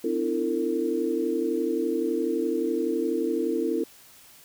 sine tone cluster, 259.5 / 304.4 / 336.2 / 453 Hz, C4 / D#4 / E4 / A#4, -14 / -38 / +34 / -50 cents, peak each -31 / -31 / -27 / -28 dBFS, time 0.04-3.84 s, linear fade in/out 5 ms, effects white hiss -52 dBFS RMS until 4.44 s

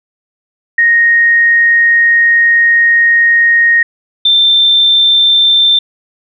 sine tone pair in turn, 1864.7 / 3567 Hz, A#6 / A7, 0 / +23 cents, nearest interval major seventh, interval 1123 cents, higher second, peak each -5 dBFS, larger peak neither, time 0.78-3.83 / 4.25-5.79 s, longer first, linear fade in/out 5 ms, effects none

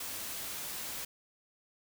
white noise, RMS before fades -40 dBFS, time 0-1.05 s, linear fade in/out 5 ms, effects none

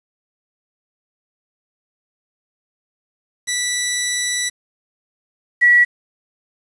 10% pulse / sine tone pair in turn, 1965 / 1936.8 Hz, B6 / B6, -9 / -34 cents, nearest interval unison, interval 25 cents, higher first, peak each -9 / -8 dBFS, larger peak second, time 3.47-4.5 / 5.61-5.85 s, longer first, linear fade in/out 20 ms, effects resampled to 22050 Hz + 7-bit

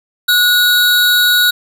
square tone pair together, 1459 / 3835 Hz, F#6 / A#7, -25 / +48 cents, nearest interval octave + perfect fourth, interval 1673 cents, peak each -12 dBFS, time 0.28-1.51 s, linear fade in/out 10 ms, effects none

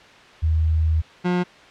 sine / 30% pulse tone pair in turn, 79.6 / 178.7 Hz, D#2 / F3, +40 / +40 cents, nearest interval octave + major second, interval 1400 cents, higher second, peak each -16 dBFS, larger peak neither, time 0.42-1.02 / 1.24-1.44 s, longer first, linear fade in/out 20 ms, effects white hiss -46 dBFS RMS until 1.7 s + low-pass 3000 Hz 12 dB/octave

